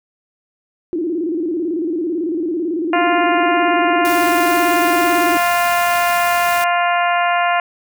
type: tone with vibrato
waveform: sine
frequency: 331.7 Hz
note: E4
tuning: 11 cents sharp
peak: -17 dBFS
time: 0.93-5.37 s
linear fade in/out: 0 ms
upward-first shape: square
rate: 18 Hz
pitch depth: 110 cents each way
type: harmonic tone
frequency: 349.2 Hz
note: F4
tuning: in tune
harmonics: 2 / 3 / 4 / 5 / 6 / 7 / 8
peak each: -16 / -20 / -22 / -24 / -26 / -27 / -28 dBFS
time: 2.93-7.6 s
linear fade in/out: 2 ms
type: noise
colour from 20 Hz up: white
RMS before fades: -27 dBFS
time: 4.05-6.64 s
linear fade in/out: 0 ms
effects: none